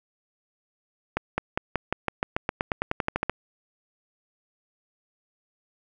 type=accelerating click train; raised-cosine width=0.5 ms; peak=-9 dBFS; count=18; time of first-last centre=1.17-3.296 s; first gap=210 ms; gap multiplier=0.93; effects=none